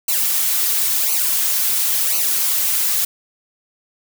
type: noise with flanger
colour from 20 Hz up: blue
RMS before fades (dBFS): -18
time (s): 0.08-3.05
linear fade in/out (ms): 5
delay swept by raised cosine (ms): 0.57 to 6.37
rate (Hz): 0.96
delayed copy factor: -1
effects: none